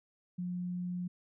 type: tone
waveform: sine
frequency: 178.6 Hz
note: F3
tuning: 39 cents sharp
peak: -34 dBFS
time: 0.38-1.08 s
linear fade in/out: 10 ms
effects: none